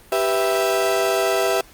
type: chord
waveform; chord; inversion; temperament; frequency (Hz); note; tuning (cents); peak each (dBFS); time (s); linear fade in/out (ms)
35% pulse; E minor; first; equal; 392 / 493.9 / 659.3; G4 / B4 / E5; 0 / 0 / 0; -20 / -23 / -19; 0.12-1.61; 2
effects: pink hiss -48 dBFS RMS until 1.73 s + Opus 32 kbps